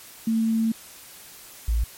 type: tone pair in turn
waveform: sine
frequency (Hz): 224.3 / 56.27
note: A3 / A1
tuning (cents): +34 / +40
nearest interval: 2 octaves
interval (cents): 2394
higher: first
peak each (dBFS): -19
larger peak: neither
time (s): 0.27-0.72 / 1.68-1.84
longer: first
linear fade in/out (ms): 5
effects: white hiss -45 dBFS RMS until 1.97 s + MP3 64 kbps